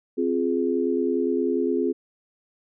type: chord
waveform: sine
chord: F minor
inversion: second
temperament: just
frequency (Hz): 261.9 / 349.2 / 419.1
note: C4 / F4 / Ab4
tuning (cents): +2 / 0 / +16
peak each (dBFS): -25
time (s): 0.17-1.93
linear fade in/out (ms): 20
effects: none